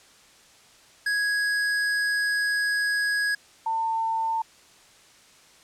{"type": "tone pair in turn", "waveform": ["square", "sine"], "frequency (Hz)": [1661.2, 899], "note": ["G#6", "A5"], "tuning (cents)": [0, 37], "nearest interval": "major seventh", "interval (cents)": 1063, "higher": "first", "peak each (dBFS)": -23, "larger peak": "neither", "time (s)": [[1.06, 3.35], [3.66, 4.42]], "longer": "first", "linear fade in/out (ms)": 5, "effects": ["white hiss -54 dBFS RMS until 5.63 s", "low-pass 8000 Hz 12 dB/octave"]}